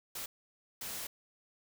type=noise bursts at uneven times; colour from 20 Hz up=white; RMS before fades=-41 dBFS; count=2; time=0.15-0.26 / 0.81-1.07 s; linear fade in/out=5 ms; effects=none